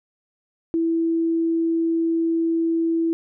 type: tone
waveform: sine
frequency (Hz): 330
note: E4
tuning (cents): +2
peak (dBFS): -18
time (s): 0.74-3.13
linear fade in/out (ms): 0
effects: none